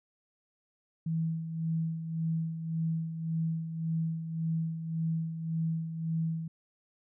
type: tone with tremolo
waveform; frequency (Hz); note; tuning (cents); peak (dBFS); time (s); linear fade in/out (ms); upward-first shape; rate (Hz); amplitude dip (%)
sine; 162.6; E3; -23; -27; 1.06-6.48; 5; sine; 1.8; 60
effects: none